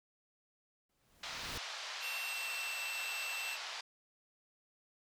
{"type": "noise with exponential growth", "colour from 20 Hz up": "pink", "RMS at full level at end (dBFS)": -43, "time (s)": [0.89, 1.58], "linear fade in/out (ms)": 5, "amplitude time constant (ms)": 150}
{"type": "band-pass noise", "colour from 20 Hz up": "white", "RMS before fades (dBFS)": -44, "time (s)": [1.23, 3.81], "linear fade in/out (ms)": 5, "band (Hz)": [640, 5100], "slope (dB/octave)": 24}
{"type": "tone with pitch glide", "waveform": "square", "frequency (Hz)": [2700, 2681], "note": ["E7", "E7"], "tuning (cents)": [41, 29], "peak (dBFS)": -40, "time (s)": [2, 3.58], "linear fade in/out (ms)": 50, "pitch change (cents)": -12, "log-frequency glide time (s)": [2.25, 2.82]}
{"effects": []}